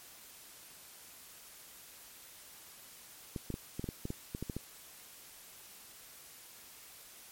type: clicks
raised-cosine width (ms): 3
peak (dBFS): -24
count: 12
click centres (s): 3.362 / 3.503 / 3.541 / 3.795 / 3.842 / 3.889 / 4.054 / 4.104 / 4.349 / 4.426 / 4.498 / 4.566
effects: white hiss -54 dBFS RMS until 7.31 s + MP3 64 kbps